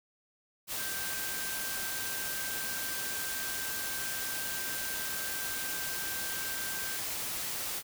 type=tone in noise; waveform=sine; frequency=1568 Hz; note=G6; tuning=in tune; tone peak=-41 dBFS; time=0.76-7 s; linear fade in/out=50 ms; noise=white; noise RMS=-36 dBFS; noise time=0.67-7.83 s; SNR=-8 dB; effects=none